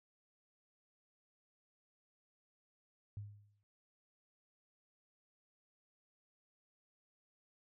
sine tone with exponential decay, 103 Hz, G#2, 14 cents flat, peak -40 dBFS, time 3.17-3.63 s, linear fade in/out 0 ms, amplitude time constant 100 ms, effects none

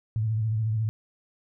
sine tone with vibrato, 110 Hz, A2, in tune, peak -23 dBFS, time 0.16-0.89 s, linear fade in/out 0 ms, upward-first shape sine, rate 14 Hz, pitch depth 57 cents each way, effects none

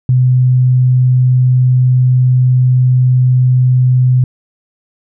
sine tone, 126.9 Hz, B2, 47 cents sharp, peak -6 dBFS, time 0.09-4.24 s, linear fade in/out 2 ms, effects none

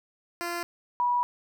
10% pulse / sine tone pair in turn, 345.2 / 973.3 Hz, F4 / B5, -20 / -26 cents, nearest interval octave + tritone, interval 1794 cents, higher second, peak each -22 dBFS, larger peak neither, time 0.41-0.63 / 1-1.23 s, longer second, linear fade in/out 0 ms, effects none

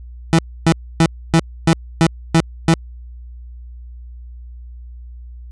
30% pulse tone bursts, 164.2 Hz, E3, 6 cents flat, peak -6 dBFS, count 8, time 0.33-2.738 s, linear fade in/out 0 ms, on 56 ms, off 280 ms, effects added 60 Hz sine -32 dBFS peak until 5.51 s + resampled to 22050 Hz

